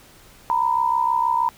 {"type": "tone pair together", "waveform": "sine", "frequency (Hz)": [924.6, 991], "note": ["A#5", "B5"], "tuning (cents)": [-14, 6], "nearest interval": "minor second", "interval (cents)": 120, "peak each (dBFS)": -20, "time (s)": [0.5, 1.49], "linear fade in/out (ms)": 0, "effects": ["pink hiss -49 dBFS RMS until 1.57 s"]}